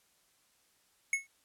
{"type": "tone with exponential decay", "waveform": "square", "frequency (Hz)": 2192, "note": "C#7", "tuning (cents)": -20, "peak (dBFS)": -25, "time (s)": [1.13, 1.27], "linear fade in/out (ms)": 2, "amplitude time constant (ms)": 30, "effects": ["white hiss -70 dBFS RMS until 1.44 s", "low-pass 12000 Hz 12 dB/octave"]}